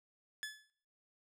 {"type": "tone with exponential decay", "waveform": "sawtooth", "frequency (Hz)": 1720, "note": "A6", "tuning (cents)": -40, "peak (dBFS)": -33, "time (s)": [0.43, 0.7], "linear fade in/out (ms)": 0, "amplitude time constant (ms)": 58, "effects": ["noise-tail reverb RT60 0.6 s tail -21 dB re dry", "low-pass 12000 Hz 12 dB/octave"]}